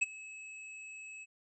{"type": "tone with ADSR envelope", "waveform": "square", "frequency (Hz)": 2586, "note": "E7", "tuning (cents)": -34, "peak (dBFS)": -25, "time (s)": [0.01, 1.26], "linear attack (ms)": 15, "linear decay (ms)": 22, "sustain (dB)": -21, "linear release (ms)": 33, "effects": ["resampled to 24000 Hz"]}